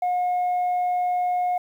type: tone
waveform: sine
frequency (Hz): 720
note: F#5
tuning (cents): -47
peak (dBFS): -18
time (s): 0.02-1.58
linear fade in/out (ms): 5
effects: tanh soft clip ceiling -19 dBFS + 9-bit